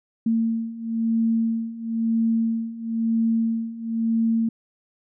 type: beating tone pair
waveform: sine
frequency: 226.3 / 227.3 Hz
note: A3 / A#3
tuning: +49 / -43 cents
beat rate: 1 Hz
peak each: -25 / -22 dBFS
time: 0.26-4.49 s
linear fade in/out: 5 ms
effects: none